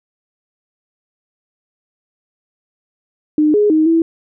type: tone with pitch steps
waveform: sine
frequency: 303.7 / 416.8 / 313 / 328.7 Hz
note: D#4 / G#4 / D#4 / E4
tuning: -42 / +6 / +10 / -5 cents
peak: -9 dBFS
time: 3.38-4.02 s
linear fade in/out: 2 ms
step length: 160 ms
effects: none